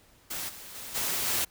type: noise with level steps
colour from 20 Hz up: white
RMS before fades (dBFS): -35 / -45 / -41 / -30 / -28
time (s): 0.3-1.45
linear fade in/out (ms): 10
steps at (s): 0.48 / 0.74 / 0.94 / 1.26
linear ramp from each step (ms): 20
effects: pink hiss -60 dBFS RMS until 1.5 s